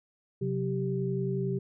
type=tone cluster; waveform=sine; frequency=132.2 / 183.2 / 390.9 Hz; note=C3 / F#3 / G4; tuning=+18 / -17 / -5 cents; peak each=-31 / -33 / -32 dBFS; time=0.41-1.59 s; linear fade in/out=10 ms; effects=none